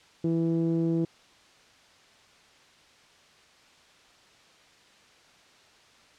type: tone with low-pass filter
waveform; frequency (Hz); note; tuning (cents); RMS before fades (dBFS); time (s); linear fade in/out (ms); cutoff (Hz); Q
sawtooth; 165.4; E3; +6; -26; 0.24-1.05; 5; 370; 2.9
effects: white hiss -57 dBFS RMS until 6.18 s + low-pass 5000 Hz 12 dB/octave